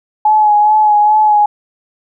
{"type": "tone with vibrato", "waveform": "sine", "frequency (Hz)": 846, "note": "G#5", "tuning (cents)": 32, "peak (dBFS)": -6, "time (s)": [0.25, 1.46], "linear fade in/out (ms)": 5, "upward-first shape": "sine", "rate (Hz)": 2.4, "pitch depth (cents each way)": 28, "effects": []}